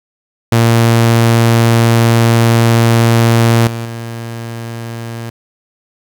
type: tone with level steps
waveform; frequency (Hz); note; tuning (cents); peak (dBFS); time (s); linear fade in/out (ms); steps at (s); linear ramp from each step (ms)
sawtooth; 115.8; A#2; -11; -3 / -15 / -18; 0.52-5.3; 5; 3.67 / 3.85; 2
effects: 7-bit